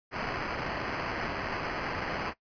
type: noise with sample-and-hold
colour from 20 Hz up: white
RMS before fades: -34 dBFS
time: 0.11-2.34 s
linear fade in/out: 50 ms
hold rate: 3675 Hz
effects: noise-tail reverb RT60 0.1 s tail -18 dB re dry + resampled to 11025 Hz